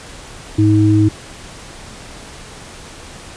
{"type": "tone pair together", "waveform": "sine", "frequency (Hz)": [105.7, 317.1], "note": ["G#2", "D#4"], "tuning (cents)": [31, 33], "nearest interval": "octave + perfect fifth", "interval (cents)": 1902, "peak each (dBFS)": -11, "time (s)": [0.58, 1.09], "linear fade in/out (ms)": 10, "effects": ["pink hiss -35 dBFS RMS until 3.36 s", "resampled to 22050 Hz"]}